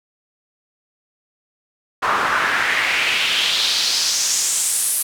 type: noise with band-pass filter sweep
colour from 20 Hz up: pink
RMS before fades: -19 dBFS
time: 2.02-5.03 s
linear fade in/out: 10 ms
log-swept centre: 1100 to 11000 Hz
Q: 2.7
effects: none